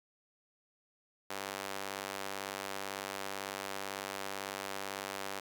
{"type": "tone with high-pass filter", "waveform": "sawtooth", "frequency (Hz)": 98, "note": "G2", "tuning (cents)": 0, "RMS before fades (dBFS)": -41, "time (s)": [1.3, 5.4], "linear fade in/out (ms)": 5, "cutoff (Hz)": 560, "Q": 0.63, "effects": []}